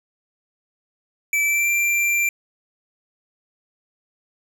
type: tone with pitch glide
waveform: square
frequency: 2315 to 2362 Hz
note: D7 to D7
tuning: -25 to +9 cents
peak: -18 dBFS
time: 1.33-2.29 s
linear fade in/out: 2 ms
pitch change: +34 cents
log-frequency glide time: 1.44-1.7 s
effects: none